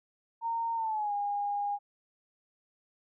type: tone with pitch glide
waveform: sine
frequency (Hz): 920 to 814.9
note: A#5 to G#5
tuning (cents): -23 to -33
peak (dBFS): -29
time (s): 0.41-1.79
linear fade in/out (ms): 50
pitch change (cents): -210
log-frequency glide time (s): 0.75-1.13
effects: none